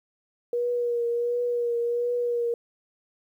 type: tone with vibrato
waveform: sine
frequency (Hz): 478.1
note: A#4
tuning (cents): +44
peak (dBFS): -23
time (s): 0.53-2.54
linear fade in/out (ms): 2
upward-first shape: triangle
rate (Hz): 1.4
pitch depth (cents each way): 31
effects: 10-bit